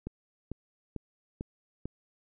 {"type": "click train", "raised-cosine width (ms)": 3, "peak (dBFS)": -23, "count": 5, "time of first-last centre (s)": [0.07, 1.856], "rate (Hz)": 2.24, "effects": []}